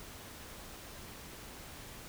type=silence; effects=pink hiss -49 dBFS RMS until 2.08 s